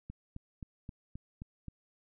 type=click train; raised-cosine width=5 ms; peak=-30 dBFS; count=7; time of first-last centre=0.1-1.683 s; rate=3.79 Hz; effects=none